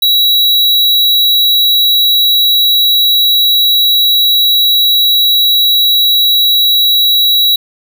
square tone, 3890 Hz, B7, 27 cents flat, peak -7 dBFS, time 0.02-7.56 s, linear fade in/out 5 ms, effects none

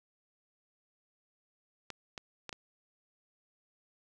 clicks, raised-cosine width 0.2 ms, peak -23 dBFS, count 4, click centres 1.903 / 2.178 / 2.493 / 2.528 s, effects none

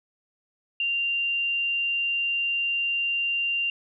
sine tone, 2780 Hz, F7, 9 cents flat, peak -23 dBFS, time 0.8-3.7 s, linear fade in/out 2 ms, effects none

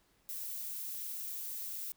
violet noise, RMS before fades -41 dBFS, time 0.29-1.92 s, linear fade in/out 0 ms, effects pink hiss -71 dBFS RMS until 1.96 s

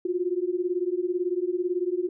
sine beating tone pair, 349.2 / 367.2 Hz, F4 / F#4, 0 / -13 cents, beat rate 18 Hz, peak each -27 dBFS, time 0.05-2.09 s, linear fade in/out 5 ms, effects none

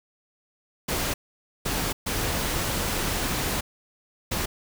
pink noise bursts at uneven times, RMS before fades -27 dBFS, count 4, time 0.88-1.14 / 1.65-1.93 / 2.06-3.61 / 4.31-4.46 s, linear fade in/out 10 ms, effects none

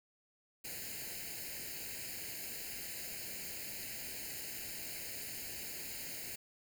white noise with comb filter, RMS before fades -44 dBFS, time 0.64-6.36 s, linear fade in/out 10 ms, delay 0.43 ms, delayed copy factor +0.9, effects none

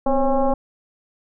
sine tone with frequency modulation, 280 Hz, C#4, 18 cents sharp, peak -15 dBFS, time 0.06-0.54 s, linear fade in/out 5 ms, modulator 268 Hz, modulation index 2.3, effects none

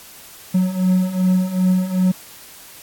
triangle beating tone pair, 182.9 / 185.5 Hz, F#3 / F#3, -20 / +5 cents, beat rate 2.6 Hz, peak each -18 / -14 dBFS, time 0.54-2.12 s, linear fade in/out 10 ms, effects white hiss -41 dBFS RMS until 2.82 s + AAC 64 kbps

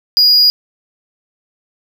triangle tone, 4886 Hz, D#8, 32 cents flat, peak -5 dBFS, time 0.17-0.5 s, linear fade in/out 0 ms, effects none

